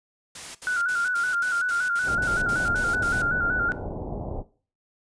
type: noise bursts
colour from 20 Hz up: white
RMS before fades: -38 dBFS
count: 11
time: 0.35-3.22 s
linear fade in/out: 5 ms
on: 200 ms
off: 67 ms
type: tone with vibrato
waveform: sine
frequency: 1439 Hz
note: F#6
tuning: 49 cents flat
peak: -22 dBFS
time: 0.67-3.72 s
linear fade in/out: 0 ms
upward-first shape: square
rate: 5.3 Hz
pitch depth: 53 cents each way
type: low-pass noise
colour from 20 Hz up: pink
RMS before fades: -32 dBFS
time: 2.03-4.44 s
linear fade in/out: 50 ms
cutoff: 860 Hz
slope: 48 dB/octave
effects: noise-tail reverb RT60 0.4 s tail -17 dB re dry + resampled to 22050 Hz